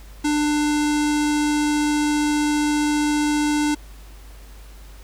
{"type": "tone with low-pass filter", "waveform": "square", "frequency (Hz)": 297.5, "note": "D4", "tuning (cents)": 22, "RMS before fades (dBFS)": -20, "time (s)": [0.24, 3.75], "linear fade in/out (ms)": 10, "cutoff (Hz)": 8400, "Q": 1.7, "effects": ["added 50 Hz sine -39 dBFS peak until 5.03 s", "pink hiss -49 dBFS RMS until 5.03 s"]}